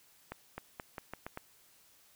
accelerating click train, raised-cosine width 0.5 ms, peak -25 dBFS, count 7, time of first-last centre 0.32-1.374 s, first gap 260 ms, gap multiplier 0.84, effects white hiss -64 dBFS RMS until 2.15 s

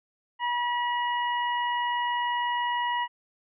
harmonic tone, 966 Hz, B5, 39 cents flat, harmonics 1 / 2 / 3, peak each -26 / -32 / -36 dBFS, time 0.39-3.08 s, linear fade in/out 50 ms, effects none

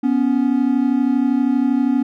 triangle tone pair together, 246.6 / 279.2 Hz, B3 / C#4, -2 / +13 cents, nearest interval major second, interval 215 cents, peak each -15 dBFS, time 0.03-2.03 s, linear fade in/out 10 ms, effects none

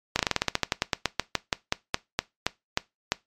slowing click train, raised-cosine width 0.2 ms, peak -4 dBFS, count 23, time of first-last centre 0.16-3.12 s, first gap 32 ms, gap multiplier 1.12, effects noise-tail reverb RT60 0.2 s tail -20 dB re dry + MP3 96 kbps

